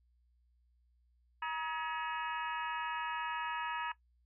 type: harmonic tone with a mistuned harmonic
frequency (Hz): 318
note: D#4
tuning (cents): +38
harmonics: 3 / 4 / 5 / 6 / 7 / 8 / 9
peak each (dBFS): -37 / -42 / -41 / -51 / -53 / -47 / -50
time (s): 1.42-3.92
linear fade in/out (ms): 5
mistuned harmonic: 5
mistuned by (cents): +99
effects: noise-tail reverb RT60 0.1 s tail -17 dB re dry + added 60 Hz sine -68 dBFS peak until 4.25 s